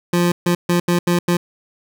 25% pulse tone bursts at uneven times, 174.61 Hz, F3, in tune, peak -10 dBFS, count 6, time 0.13-0.32 / 0.46-0.55 / 0.69-0.8 / 0.88-0.99 / 1.07-1.19 / 1.28-1.37 s, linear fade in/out 5 ms, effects none

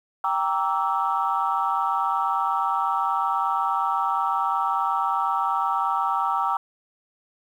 sine chord, E half-diminished seventh, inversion first, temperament equal with one note detuned, 784 / 932.3 / 1153.1 / 1318.5 Hz, G5 / Bb5 / D6 / E6, 0 / 0 / -32 / 0 cents, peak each -26 dBFS, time 0.24-6.57 s, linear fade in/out 2 ms, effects tanh soft clip ceiling -11 dBFS + 9-bit

